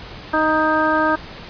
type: harmonic tone with a mistuned harmonic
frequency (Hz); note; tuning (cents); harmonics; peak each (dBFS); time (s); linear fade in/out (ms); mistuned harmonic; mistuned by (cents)
311.1; D#4; 0; 1 / 2 / 3 / 4 / 5; -21 / -21 / -21 / -21 / -21; 0.33-1.16; 10; 5; +27
effects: pink hiss -36 dBFS RMS until 1.49 s + resampled to 11025 Hz